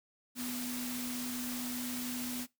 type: tone in noise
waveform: sine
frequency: 246.9 Hz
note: B3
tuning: in tune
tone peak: -38 dBFS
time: 0.35-2.47 s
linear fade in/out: 50 ms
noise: white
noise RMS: -41 dBFS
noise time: 0.35-2.47 s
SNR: 0 dB
effects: noise-tail reverb RT60 0.2 s tail -21 dB re dry